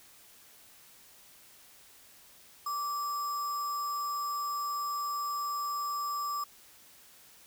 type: tone with sample-and-hold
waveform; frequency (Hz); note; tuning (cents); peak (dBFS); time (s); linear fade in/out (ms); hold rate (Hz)
sine; 1165; D6; -14; -31; 2.66-6.44; 5; 6300
effects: white hiss -57 dBFS RMS until 7.46 s